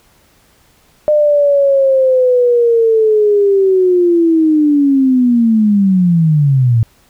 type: linear sweep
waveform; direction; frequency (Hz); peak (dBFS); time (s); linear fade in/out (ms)
sine; down; 606 to 110.7; -7; 1.08-6.83; 0
effects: pink hiss -51 dBFS RMS until 7.09 s